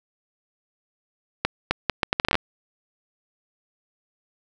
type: accelerating click train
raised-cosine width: 0.3 ms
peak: -3 dBFS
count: 12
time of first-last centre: 1.45-2.354 s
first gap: 260 ms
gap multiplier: 0.72
effects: none